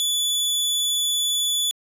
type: tone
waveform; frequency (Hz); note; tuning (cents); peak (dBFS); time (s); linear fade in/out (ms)
sawtooth; 3453; A7; -33; -17; 0-1.71; 0
effects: resampled to 32000 Hz